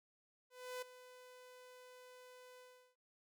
sawtooth tone with ADSR envelope, 502 Hz, B4, 28 cents sharp, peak -38 dBFS, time 0.5-2.96 s, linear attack 320 ms, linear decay 8 ms, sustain -15 dB, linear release 370 ms, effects none

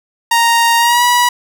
sawtooth tone with pitch glide, 931 to 972.8 Hz, A#5 to B5, -2 to -26 cents, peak -5 dBFS, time 0.31-1.29 s, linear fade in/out 5 ms, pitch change +76 cents, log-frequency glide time 0.78-1.03 s, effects none

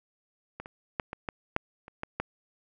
clicks, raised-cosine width 0.5 ms, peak -23 / -27 / -13 / -21 / -17 / -10 / -30 / -18 / -14 dBFS, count 9, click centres 0.6 / 0.659 / 0.998 / 1.131 / 1.288 / 1.564 / 1.881 / 2.034 / 2.2 s, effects none

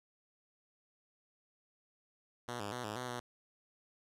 5% pulse tone with pitch steps, 121.2 / 102.4 / 123.3 / 106.2 / 125.2 / 122 Hz, B2 / G#2 / B2 / G#2 / B2 / B2, -32 / -24 / -2 / +39 / +24 / -21 cents, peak -28 dBFS, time 2.48-3.2 s, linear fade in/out 5 ms, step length 120 ms, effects low-pass 11000 Hz 12 dB/octave

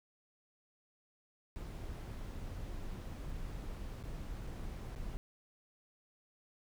brown noise with dropouts, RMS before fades -43 dBFS, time 1.56-5.17 s, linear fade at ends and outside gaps 0 ms, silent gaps 3.296-3.3 / 4.029-4.037 / 4.468-4.472 / 4.952-4.96 s, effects none

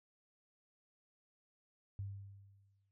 sine tone with exponential decay, 99 Hz, G2, 18 cents sharp, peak -38 dBFS, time 1.99-2.91 s, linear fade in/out 0 ms, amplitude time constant 200 ms, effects none

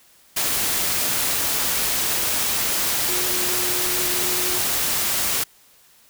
sine tone in noise, 360.6 Hz, F#4, 45 cents flat, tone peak -31 dBFS, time 3.08-4.59 s, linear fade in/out 10 ms, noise white, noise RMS -22 dBFS, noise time 0.36-5.44 s, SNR -12 dB, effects white hiss -54 dBFS RMS until 6.09 s

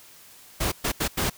pink noise bursts at uneven times, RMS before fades -25 dBFS, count 4, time 0.6-0.72 / 0.84-0.92 / 1-1.08 / 1.17-1.3 s, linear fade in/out 10 ms, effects white hiss -50 dBFS RMS until 1.37 s

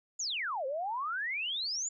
sine exponential two-way sweep, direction down then up, 7260 to 510 to 7260 Hz, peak -32 dBFS, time 0.19-1.89 s, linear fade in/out 10 ms, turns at 0.66 s, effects none

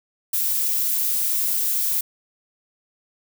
violet noise, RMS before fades -22 dBFS, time 0.33-2.01 s, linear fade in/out 5 ms, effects none

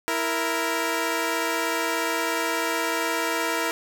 10% pulse tone pair together, 329.7 / 466.2 Hz, E4 / A#4, 0 / 0 cents, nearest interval tritone, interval 600 cents, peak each -18 dBFS, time 0.08-3.71 s, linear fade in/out 0 ms, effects none

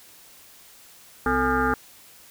sine tone with frequency modulation, 830 Hz, G#5, 1 cent flat, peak -19 dBFS, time 1.26-1.74 s, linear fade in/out 2 ms, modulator 192 Hz, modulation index 3.8, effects white hiss -50 dBFS RMS until 2.3 s

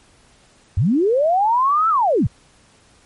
sine linear two-way sweep, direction up then down, 75.1 to 1345 to 75.1 Hz, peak -13 dBFS, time 0.77-2.27 s, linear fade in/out 5 ms, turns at 1.89 s, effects pink hiss -53 dBFS RMS until 3.05 s + MP3 48 kbps

